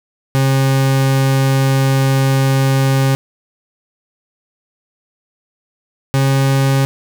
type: tone pair in turn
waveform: 40% pulse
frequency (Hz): 134.7 / 135.72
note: C#3 / C#3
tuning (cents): -49 / -36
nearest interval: unison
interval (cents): 13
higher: second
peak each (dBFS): -10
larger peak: neither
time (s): 0.35-3.15 / 6.14-6.85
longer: first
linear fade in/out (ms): 0
effects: none